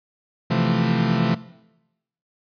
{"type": "chord", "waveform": "40% pulse", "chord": "F major seventh", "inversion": "second", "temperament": "equal", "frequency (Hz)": [130.81, 164.81, 174.61, 220], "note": ["C3", "E3", "F3", "A3"], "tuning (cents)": [0, 0, 0, 0], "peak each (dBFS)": -23, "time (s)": [0.5, 1.35], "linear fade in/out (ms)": 10, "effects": ["noise-tail reverb RT60 0.9 s tail -18 dB re dry", "resampled to 11025 Hz"]}